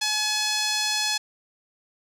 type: tone with band-pass filter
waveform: sawtooth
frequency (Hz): 851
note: G#5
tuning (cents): +42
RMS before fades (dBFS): -25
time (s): 0.01-1.18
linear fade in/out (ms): 10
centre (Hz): 4900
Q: 1.5
effects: none